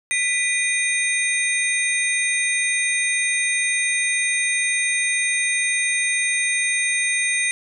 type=tone cluster; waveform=sine; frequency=1988 / 2437 / 3733 / 6310 / 8770 Hz; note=B6 / D#7 / A#7 / G8 / C#9; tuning=+11 / -37 / +2 / +10 / -20 cents; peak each=-23 / -23 / -30 / -31 / -24 dBFS; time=0.11-7.51 s; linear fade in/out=0 ms; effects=none